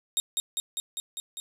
20% pulse tone with echo, 3729 Hz, A#7, in tune, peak -17 dBFS, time 0.17-0.2 s, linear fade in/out 0 ms, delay 200 ms, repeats 6, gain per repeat -2 dB, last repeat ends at 1.4 s, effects none

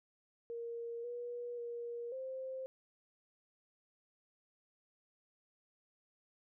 sine tone with pitch steps, 467.3 / 481.8 / 473.4 / 524 Hz, A#4 / B4 / A#4 / C5, +4 / -43 / +27 / +2 cents, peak -40 dBFS, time 0.5-2.66 s, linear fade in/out 0 ms, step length 540 ms, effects none

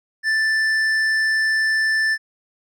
sine tone with hard clipping, 1764 Hz, A6, 4 cents sharp, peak -18 dBFS, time 0.23-2.18 s, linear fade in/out 50 ms, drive 7 dB, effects none

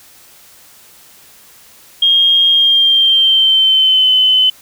sine tone with pitch glide, 3237 to 3038 Hz, G#7 to F#7, -45 to +45 cents, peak -7 dBFS, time 2.02-4.5 s, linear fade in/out 5 ms, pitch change -110 cents, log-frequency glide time 2.5-4.1 s, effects white hiss -43 dBFS RMS until 4.61 s

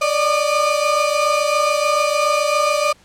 35% pulse tone cluster, 578 / 605 / 1213 Hz, D5 / D#5 / D#6, -28 / -49 / -44 cents, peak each -18 dBFS, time 0.01-2.93 s, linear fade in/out 10 ms, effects pink hiss -52 dBFS RMS until 3.04 s + low-pass 9000 Hz 12 dB/octave

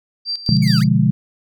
sine tone with tremolo, 4699 Hz, D8, in tune, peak -19 dBFS, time 0.25-0.88 s, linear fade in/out 50 ms, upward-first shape square, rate 4.7 Hz, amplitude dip 75%
sine chord, B diminished seventh, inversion none, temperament equal, 123.47 / 146.83 / 174.61 / 207.7 Hz, B2 / D3 / F3 / Ab3, 0 / 0 / 0 / 0 cents, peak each -17 dBFS, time 0.49-1.11 s, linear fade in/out 0 ms
sawtooth linear two-way sweep, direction down then up, 2319 to 1227 to 2319 Hz, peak -24 dBFS, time 0.62-0.84 s, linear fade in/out 5 ms, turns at 0.8 s
effects none

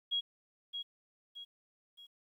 sine tone with echo, 3300 Hz, G#7, 12 cents flat, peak -30 dBFS, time 0.11-0.21 s, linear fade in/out 20 ms, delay 620 ms, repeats 3, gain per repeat -7 dB, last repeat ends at 2.07 s, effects 12-bit

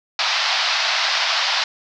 white band-pass noise, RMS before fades -20 dBFS, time 0.19-1.64 s, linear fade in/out 2 ms, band 650 to 5200 Hz, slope 48 dB/octave, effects none

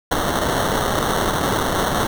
blue noise with sample-and-hold, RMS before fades -20 dBFS, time 0.11-2.07 s, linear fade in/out 5 ms, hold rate 2450 Hz, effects none

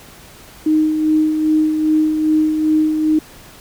sine tone with tremolo, 310.3 Hz, D#4, 5 cents flat, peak -10 dBFS, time 0.66-3.19 s, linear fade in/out 5 ms, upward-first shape sine, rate 2.5 Hz, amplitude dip 45%, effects pink hiss -41 dBFS RMS until 3.6 s

